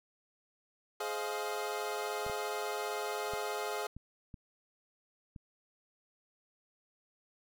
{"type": "chord", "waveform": "25% pulse", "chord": "F minor seventh", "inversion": "first", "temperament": "equal with one note detuned", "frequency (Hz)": [420.6, 523.3, 622.3, 698.5], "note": ["Ab4", "C5", "Eb5", "F5"], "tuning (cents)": [22, 0, 0, 0], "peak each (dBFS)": [-34, -39, -40, -37], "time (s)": [1, 3.87], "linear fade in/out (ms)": 5}
{"type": "clicks", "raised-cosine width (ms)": 5, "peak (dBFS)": -34, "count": 6, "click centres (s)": [2.265, 2.298, 3.336, 3.966, 4.342, 5.362]}
{"effects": []}